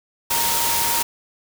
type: tone in noise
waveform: sine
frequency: 932 Hz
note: A#5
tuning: 1 cent flat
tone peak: -25 dBFS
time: 0.3-1.03 s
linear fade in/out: 10 ms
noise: white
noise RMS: -21 dBFS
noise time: 0.3-1.03 s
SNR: -7 dB
effects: none